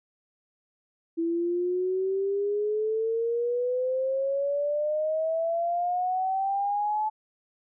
sine exponential sweep, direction up, 329.6 to 867 Hz, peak -24 dBFS, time 1.17-7.1 s, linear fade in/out 20 ms, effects none

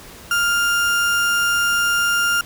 35% pulse tone, 1402 Hz, F6, 6 cents sharp, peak -14 dBFS, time 0.31-2.41 s, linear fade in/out 2 ms, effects pink hiss -40 dBFS RMS until 2.45 s

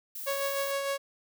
violet noise, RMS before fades -39 dBFS, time 0.15-0.72 s, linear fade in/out 5 ms
sawtooth tone with tremolo, 554.4 Hz, C#5, in tune, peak -24 dBFS, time 0.26-0.98 s, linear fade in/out 20 ms, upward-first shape sine, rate 6.6 Hz, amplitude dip 35%
effects none

